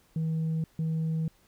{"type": "tone pair in turn", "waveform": "sine", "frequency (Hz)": [160.4, 160.4], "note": ["E3", "E3"], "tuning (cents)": [-47, -47], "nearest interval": "unison", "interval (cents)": 0, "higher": "neither", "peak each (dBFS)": [-24, -24], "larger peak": "neither", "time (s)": [[0.16, 0.64], [0.79, 1.28]], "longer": "second", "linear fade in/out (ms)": 2, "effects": ["tanh soft clip ceiling -25 dBFS", "pink hiss -64 dBFS RMS until 1.47 s"]}